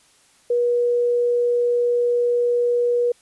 sine tone, 482.2 Hz, B4, 41 cents flat, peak -16 dBFS, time 0.5-3.12 s, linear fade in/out 5 ms, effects white hiss -56 dBFS RMS until 3.21 s + resampled to 24000 Hz

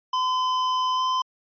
square tone with pitch glide, 1020 to 1028.3 Hz, C6 to C6, -44 to -30 cents, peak -22 dBFS, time 0.13-1.22 s, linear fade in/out 5 ms, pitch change +14 cents, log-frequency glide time 0.95-1.01 s, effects resampled to 11025 Hz

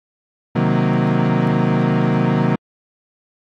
35% pulse chord, C half-diminished seventh, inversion none, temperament equal, 130.81 / 155.56 / 185 / 233.1 Hz, C3 / Eb3 / Gb3 / Bb3, 0 / 0 / 0 / 0 cents, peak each -18 dBFS, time 0.55-2.56 s, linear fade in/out 10 ms, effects low-pass 2000 Hz 12 dB/octave + AAC 64 kbps

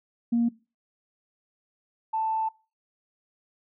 sine tone pair in turn, 234.8 / 883.2 Hz, A#3 / A5, +13 / +6 cents, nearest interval octave + major seventh, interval 2293 cents, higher second, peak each -19 / -24 dBFS, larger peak first, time 0.32-0.49 / 2.13-2.49 s, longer second, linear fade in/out 10 ms, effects noise-tail reverb RT60 0.3 s tail -20 dB re dry + tanh soft clip ceiling -16 dBFS

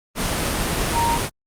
sine tone in noise, 932.3 Hz, A#5, in tune, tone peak -18 dBFS, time 0.92-1.19 s, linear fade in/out 50 ms, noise pink, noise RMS -22 dBFS, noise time 0.15-1.3 s, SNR +1 dB, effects low-pass 12000 Hz 12 dB/octave + Opus 32 kbps

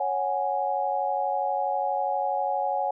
sine chord, C# suspended fourth, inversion none, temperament just, 554.4 / 739.2 / 831.5 Hz, C#5 / F#5 / G#5, 0 / -2 / +2 cents, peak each -30 / -28 / -27 dBFS, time 0-2.91 s, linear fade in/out 5 ms, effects none

